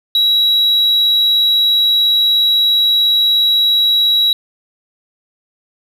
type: tone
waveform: sine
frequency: 3881 Hz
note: B7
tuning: 31 cents flat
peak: -7 dBFS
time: 0.15-4.33 s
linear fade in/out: 2 ms
effects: tanh soft clip ceiling -8 dBFS + 7-bit